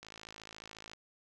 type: click train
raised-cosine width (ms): 0.2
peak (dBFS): -30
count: 50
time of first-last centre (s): 0.03-0.934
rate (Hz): 54.2
effects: none